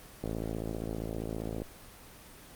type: click train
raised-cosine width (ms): 2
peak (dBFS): -21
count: 77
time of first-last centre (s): 0.24-1.619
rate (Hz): 55.1
effects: pink hiss -51 dBFS RMS until 2.55 s + Opus 24 kbps

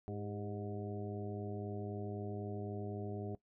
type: harmonic tone with a mistuned harmonic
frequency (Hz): 103.83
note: G#2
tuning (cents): 0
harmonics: 1 / 2 / 3 / 4 / 5 / 6 / 7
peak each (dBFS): -43 / -46 / -49 / -46 / -58 / -52 / -52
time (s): 0.08-3.35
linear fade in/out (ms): 0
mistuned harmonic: 4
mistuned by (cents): -50
effects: noise-tail reverb RT60 0.1 s tail -18 dB re dry

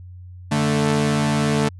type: tone pair together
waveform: sawtooth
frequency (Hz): 146.57 / 220.5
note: D3 / A3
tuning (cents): -3 / +4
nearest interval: perfect fifth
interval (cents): 707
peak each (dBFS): -16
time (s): 0.51-1.69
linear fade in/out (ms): 10
effects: added 90 Hz sine -36 dBFS peak until 1.79 s + resampled to 24000 Hz

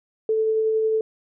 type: tone with tremolo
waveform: sine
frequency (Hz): 439.5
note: A4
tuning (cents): -2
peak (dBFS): -17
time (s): 0.29-1.01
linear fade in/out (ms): 2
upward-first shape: triangle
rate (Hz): 11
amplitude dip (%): 25
effects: none

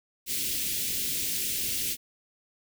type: band-stop noise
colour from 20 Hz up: white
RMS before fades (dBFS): -30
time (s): 0.26-1.97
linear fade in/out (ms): 50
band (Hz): 400 to 2300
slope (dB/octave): 24
effects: none

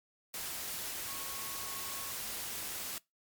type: tone in noise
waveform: sine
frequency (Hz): 1098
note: C#6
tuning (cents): -17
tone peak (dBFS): -49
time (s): 1.08-2.11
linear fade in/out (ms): 0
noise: white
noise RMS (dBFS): -40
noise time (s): 0.34-2.98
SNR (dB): -12
effects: noise-tail reverb RT60 0.2 s tail -23 dB re dry + MP3 96 kbps

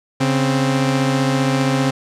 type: tone pair together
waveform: sawtooth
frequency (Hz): 138.41 / 261.6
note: C#3 / C4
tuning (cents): -2 / 0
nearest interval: major seventh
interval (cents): 1102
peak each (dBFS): -14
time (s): 0.2-1.91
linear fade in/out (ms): 10
effects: low-pass 8000 Hz 12 dB/octave

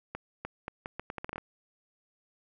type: accelerating click train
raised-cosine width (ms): 0.5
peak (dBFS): -21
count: 12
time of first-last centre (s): 0.15-1.381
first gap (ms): 300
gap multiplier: 0.77
effects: none

